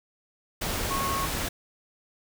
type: tone in noise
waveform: sine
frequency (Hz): 1096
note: C#6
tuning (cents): -20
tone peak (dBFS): -28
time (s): 0.9-1.26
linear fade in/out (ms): 10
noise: pink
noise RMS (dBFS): -30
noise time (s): 0.61-1.49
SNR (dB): -1
effects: none